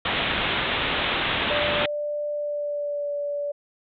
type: low-pass noise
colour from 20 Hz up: white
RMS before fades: -25 dBFS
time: 0.05-1.86 s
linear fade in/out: 5 ms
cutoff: 3700 Hz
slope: 96 dB/octave
type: tone with pitch glide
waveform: sine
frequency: 590 to 577.9 Hz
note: D5 to D5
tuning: +8 to -28 cents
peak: -25 dBFS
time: 1.5-3.52 s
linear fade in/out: 10 ms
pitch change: -36 cents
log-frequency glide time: 2.29-3.13 s
effects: none